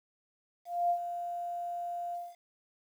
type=tone with ADSR envelope; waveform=sine; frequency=698 Hz; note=F5; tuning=1 cent flat; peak=-24 dBFS; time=0.65-2.36 s; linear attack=250 ms; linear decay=78 ms; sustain=-10 dB; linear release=220 ms; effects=10-bit